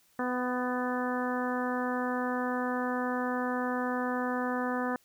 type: harmonic tone with a mistuned harmonic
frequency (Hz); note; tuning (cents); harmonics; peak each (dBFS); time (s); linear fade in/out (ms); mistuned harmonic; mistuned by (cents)
250; B3; +21; 1 / 2 / 3 / 4 / 5 / 6 / 7; -32 / -35 / -37 / -38 / -39 / -40 / -40; 0.19-4.96; 2; 5; -19
effects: white hiss -66 dBFS RMS until 5.04 s